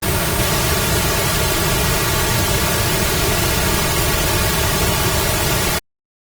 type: noise with comb filter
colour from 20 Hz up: pink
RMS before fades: -17 dBFS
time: 0.02-5.79 s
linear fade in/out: 10 ms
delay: 3.9 ms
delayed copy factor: -0.95
effects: Opus 24 kbps